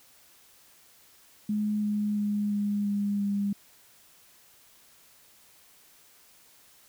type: tone with pitch steps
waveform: sine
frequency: 210.3 / 208.5 / 206.7 / 204.9 / 203.1 / 201.4 Hz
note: G#3 / G#3 / G#3 / G#3 / G#3 / G3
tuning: +22 / +7 / -8 / -23 / -38 / +47 cents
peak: -25 dBFS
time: 1.49-3.53 s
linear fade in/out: 5 ms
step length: 340 ms
effects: white hiss -58 dBFS RMS until 6.88 s